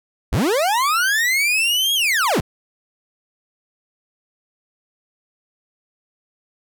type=linear two-way sweep; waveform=40% pulse; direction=up then down; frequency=35 to 3322 to 35 Hz; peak=-15 dBFS; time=0.32-2.41 s; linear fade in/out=10 ms; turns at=1.94 s; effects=none